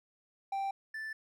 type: tone pair in turn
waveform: triangle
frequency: 784 / 1760 Hz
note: G5 / A6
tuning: 0 / 0 cents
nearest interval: octave + major second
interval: 1400 cents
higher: second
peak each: -30 / -36 dBFS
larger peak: first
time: 0.52-0.71 / 0.94-1.13 s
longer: neither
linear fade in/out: 5 ms
effects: none